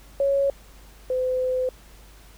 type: tone pair in turn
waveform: sine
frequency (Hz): 554.4 / 510.4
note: C#5 / C5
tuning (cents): 0 / -43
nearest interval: minor second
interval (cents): 143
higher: first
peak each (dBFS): -18 / -21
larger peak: first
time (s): 0.2-0.5 / 1.1-1.69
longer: second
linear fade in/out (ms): 2
effects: added 50 Hz sine -47 dBFS peak until 2.37 s + pink hiss -52 dBFS RMS until 2.37 s